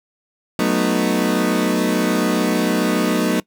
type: chord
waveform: 30% pulse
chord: B dominant seventh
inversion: second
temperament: equal with one note detuned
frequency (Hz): 185 / 220 / 246.9 / 308.3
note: F#3 / A3 / B3 / D#4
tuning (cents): 0 / 0 / 0 / -16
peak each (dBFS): -19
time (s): 0.59-3.4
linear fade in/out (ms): 2
effects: noise-tail reverb RT60 0.1 s tail -22 dB re dry